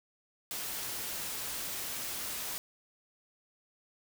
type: noise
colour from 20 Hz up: white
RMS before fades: -38 dBFS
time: 0.51-2.58 s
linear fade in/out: 0 ms
effects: none